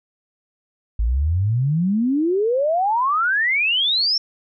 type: exponential sweep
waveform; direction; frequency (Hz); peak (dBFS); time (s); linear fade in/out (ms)
sine; up; 51.91 to 5520; -16; 0.99-4.18; 5
effects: none